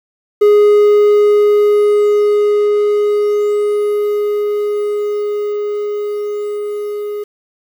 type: tone with level ramp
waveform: triangle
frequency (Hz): 415.3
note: G#4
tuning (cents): 0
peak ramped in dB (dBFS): -3 to -17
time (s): 0.41-7.24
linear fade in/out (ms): 10
effects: 7-bit